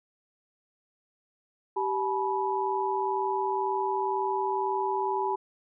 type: tone cluster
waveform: sine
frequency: 388.5 / 857 / 979 Hz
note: G4 / A5 / B5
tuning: -16 / -46 / -15 cents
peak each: -30 dBFS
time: 1.76-5.36 s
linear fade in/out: 10 ms
effects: none